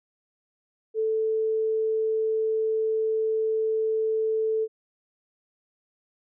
sine tone, 440 Hz, A4, in tune, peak -22 dBFS, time 0.94-4.68 s, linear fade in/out 50 ms, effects none

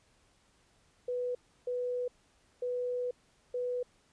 sine tone bursts at uneven times, 493.9 Hz, B4, in tune, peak -31 dBFS, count 4, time 1.08-1.35 / 1.67-2.08 / 2.62-3.11 / 3.54-3.83 s, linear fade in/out 5 ms, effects pink hiss -68 dBFS RMS until 4.12 s + resampled to 22050 Hz

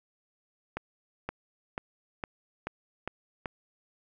accelerating click train, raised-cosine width 0.5 ms, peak -18 dBFS, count 7, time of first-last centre 0.77-3.458 s, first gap 520 ms, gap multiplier 0.94, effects none

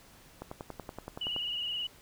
click train, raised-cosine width 1 ms, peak -25 dBFS, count 11, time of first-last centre 0.42-1.363 s, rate 10.6 Hz
sine tone with vibrato, 2909 Hz, F#7, 30 cents flat, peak -32 dBFS, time 1.21-1.87 s, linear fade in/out 5 ms, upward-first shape sine, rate 19 Hz, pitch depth 46 cents each way
effects pink hiss -57 dBFS RMS until 2.01 s

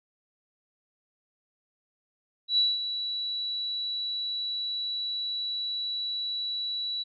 sine tone with ADSR envelope, 3931 Hz, B7, 9 cents flat, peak -19 dBFS, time 2.48-7.04 s, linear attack 98 ms, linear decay 200 ms, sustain -10 dB, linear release 22 ms, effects none

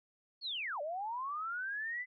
sine linear two-way sweep, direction down then up, 4488 to 564 to 2030 Hz, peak -36 dBFS, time 0.41-2.06 s, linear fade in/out 50 ms, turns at 0.81 s, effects none

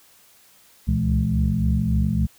sine tone cluster, 67.4 / 71 / 120.2 / 167.8 / 212.1 Hz, C#2 / C#2 / B2 / E3 / G#3, -48 / +42 / -46 / +31 / +37 cents, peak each -24 dBFS, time 0.87-2.27 s, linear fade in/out 20 ms, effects tanh soft clip ceiling -7 dBFS + white hiss -54 dBFS RMS until 2.38 s

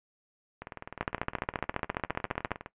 two click trains, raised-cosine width 0.5 ms, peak -13 / -24 dBFS, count 23 / 41, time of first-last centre 1.01-2.517 / 0.62-2.661 s, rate 14.6 / 19.6 Hz, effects noise-tail reverb RT60 0.1 s tail -17 dB re dry + resampled to 8000 Hz

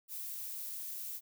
violet noise, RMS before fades -42 dBFS, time 0.08-1.21 s, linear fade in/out 50 ms, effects none

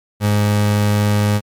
30% pulse tone, 103.9 Hz, G#2, 1 cent sharp, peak -10 dBFS, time 0.2-1.41 s, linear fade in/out 50 ms, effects MP3 96 kbps

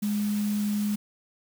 sine tone in noise, 207.7 Hz, G#3, in tune, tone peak -24 dBFS, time 0.02-0.96 s, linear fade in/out 10 ms, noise white, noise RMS -41 dBFS, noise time 0.02-0.96 s, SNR +14 dB, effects none

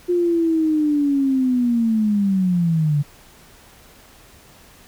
sine linear sweep, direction down, 356.9 to 142 Hz, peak -15 dBFS, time 0.08-3.03 s, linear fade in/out 20 ms, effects pink hiss -48 dBFS RMS until 4.87 s

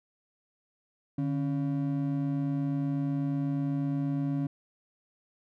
triangle ring-modulated tone, 211.9 Hz, G#3, 35 cents sharp, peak -22 dBFS, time 1.18-4.47 s, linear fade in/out 5 ms, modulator 64.1 Hz, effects none

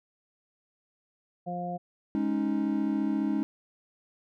harmonic tone, 176.5 Hz, F3, 19 cents sharp, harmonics 1 / 2 / 3 / 4, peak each -35 / -44 / -40 / -34 dBFS, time 1.46-1.78 s, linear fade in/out 20 ms
triangle chord, Ab suspended fourth, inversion none, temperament just, 207.7 / 276.9 / 311.5 Hz, Ab3 / Db4 / Eb4, 0 / -2 / +2 cents, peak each -28 dBFS, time 2.15-3.43 s, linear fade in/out 0 ms
effects none

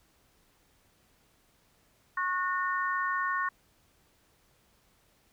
harmonic tone, 365.3 Hz, F#4, 22 cents flat, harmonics 3 / 4 / 5, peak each -30 / -34 / -33 dBFS, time 2.17-3.49 s, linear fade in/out 5 ms, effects pink hiss -67 dBFS RMS until 5.32 s

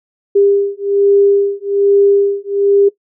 sine beating tone pair, 400 / 401.2 Hz, G4 / G4, +35 / +40 cents, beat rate 1.2 Hz, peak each -12 dBFS, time 0.35-2.89 s, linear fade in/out 10 ms, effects noise-tail reverb RT60 0.1 s tail -18 dB re dry

